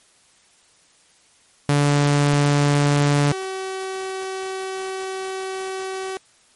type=tone pair in turn; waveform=sawtooth; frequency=144.4 / 380.3 Hz; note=D3 / F#4; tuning=-29 / +48 cents; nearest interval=octave + perfect fourth; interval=1677 cents; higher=second; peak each=-11 / -22 dBFS; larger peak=first; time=1.69-3.32 / 3.32-6.17 s; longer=second; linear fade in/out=0 ms; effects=white hiss -56 dBFS RMS until 6.55 s + MP3 48 kbps